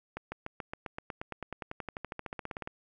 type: accelerating click train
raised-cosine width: 0.5 ms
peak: -22 dBFS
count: 28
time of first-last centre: 0.17-2.674 s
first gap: 150 ms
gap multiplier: 0.96
effects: none